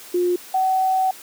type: tone pair in turn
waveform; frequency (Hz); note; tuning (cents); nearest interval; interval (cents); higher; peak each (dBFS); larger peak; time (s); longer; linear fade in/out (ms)
sine; 355.1 / 755.7; F4 / F#5; +29 / +36; octave + minor second; 1307; second; -16; neither; 0.14-0.36 / 0.54-1.11; second; 5
effects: white hiss -41 dBFS RMS until 1.22 s + high-pass 200 Hz 12 dB/octave